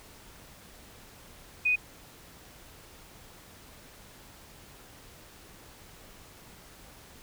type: tone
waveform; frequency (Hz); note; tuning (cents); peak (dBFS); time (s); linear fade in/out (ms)
sine; 2489; D#7; 0; -22; 1.65-1.76; 10
effects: pink hiss -52 dBFS RMS until 7.22 s